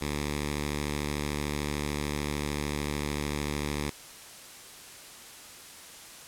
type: tone with notch filter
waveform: 5% pulse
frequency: 73.42 Hz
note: D2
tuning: in tune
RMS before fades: -32 dBFS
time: 0.01-3.9 s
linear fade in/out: 5 ms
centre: 660 Hz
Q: 0.95
effects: white hiss -47 dBFS RMS until 6.27 s + low-pass 11000 Hz 12 dB/octave